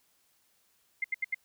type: tone bursts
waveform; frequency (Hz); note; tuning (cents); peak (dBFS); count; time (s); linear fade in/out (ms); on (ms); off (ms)
sine; 2093; C7; 0; -27; 4; 1.02-1.346; 5; 23; 78
effects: white hiss -70 dBFS RMS until 1.44 s